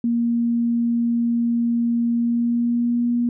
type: tone with pitch glide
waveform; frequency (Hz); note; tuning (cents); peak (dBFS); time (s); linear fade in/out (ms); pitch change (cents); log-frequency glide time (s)
sine; 235 to 239.4; A#3 to A#3; +14 to +46; -17; 0.04-3.29; 2; +32; 2.14-3.08
effects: none